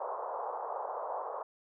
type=band-pass noise; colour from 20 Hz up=white; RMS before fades=-38 dBFS; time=0-1.43 s; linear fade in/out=5 ms; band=460 to 1100 Hz; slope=48 dB/octave; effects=none